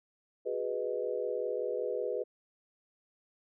sine chord, G# minor seventh, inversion third, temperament equal, 370 / 415.3 / 493.9 / 622.3 Hz, F#4 / G#4 / B4 / D#5, 0 / 0 / 0 / 0 cents, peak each -40 / -36 / -34 / -40 dBFS, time 0.45-2.24 s, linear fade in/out 20 ms, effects none

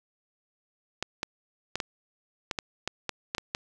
clicks, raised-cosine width 0.2 ms, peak -12 dBFS, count 11, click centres 1.026 / 1.231 / 1.756 / 1.802 / 2.512 / 2.588 / 2.876 / 3.093 / 3.349 / 3.382 / 3.549 s, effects none

